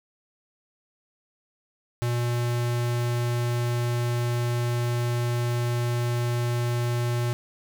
square tone, 120.2 Hz, B2, 46 cents flat, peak -24 dBFS, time 2.02-7.33 s, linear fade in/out 0 ms, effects none

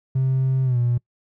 triangle tone with pitch glide, 131.8 to 120.86 Hz, C3 to B2, +13 to -37 cents, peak -14 dBFS, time 0.15-0.98 s, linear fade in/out 10 ms, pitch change -150 cents, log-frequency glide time 0.64-0.78 s, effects noise-tail reverb RT60 0.1 s tail -26 dB re dry + tanh soft clip ceiling -13 dBFS

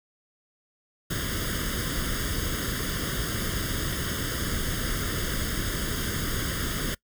pink noise with comb filter, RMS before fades -29 dBFS, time 1.1-6.95 s, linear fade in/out 10 ms, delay 0.6 ms, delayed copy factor +0.85, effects noise-tail reverb RT60 0.1 s tail -23 dB re dry

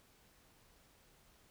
silence, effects pink hiss -67 dBFS RMS until 1.5 s

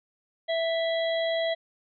harmonic tone, 659.3 Hz, E5, in tune, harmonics 1 / 3 / 5 / 6, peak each -25 / -34 / -35 / -40 dBFS, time 0.48-1.55 s, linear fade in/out 20 ms, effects none

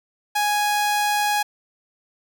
sawtooth tone, 830.6 Hz, G#5, in tune, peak -15 dBFS, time 0.35-1.43 s, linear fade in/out 10 ms, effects none

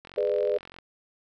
click train, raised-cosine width 0.3 ms, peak -28 dBFS, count 34, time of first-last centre 0.05-0.787 s, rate 44.8 Hz
sine chord, G# diminished, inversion none, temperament just, 415.3 / 498.4 / 598 Hz, G#4 / B4 / D5, 0 / +16 / +31 cents, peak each -27 dBFS, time 0.17-0.58 s, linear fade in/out 10 ms
effects none

